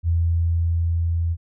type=tone with level ramp; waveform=sine; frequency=84 Hz; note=E2; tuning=33 cents sharp; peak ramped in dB=-16 to -19 dBFS; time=0.03-1.37 s; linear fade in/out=50 ms; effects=none